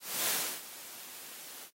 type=noise with ADSR envelope; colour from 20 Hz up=white; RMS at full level=-30 dBFS; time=0-1.71 s; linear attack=280 ms; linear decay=330 ms; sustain=-17 dB; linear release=74 ms; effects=high-pass 200 Hz 12 dB/octave + AAC 48 kbps